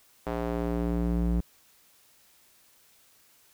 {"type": "tone with band-pass filter sweep", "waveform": "square", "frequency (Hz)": 58.27, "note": "A#1", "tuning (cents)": 0, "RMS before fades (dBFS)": -28, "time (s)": [0.26, 1.41], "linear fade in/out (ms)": 10, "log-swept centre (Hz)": [650, 140], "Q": 0.92, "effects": ["white hiss -61 dBFS RMS until 3.53 s"]}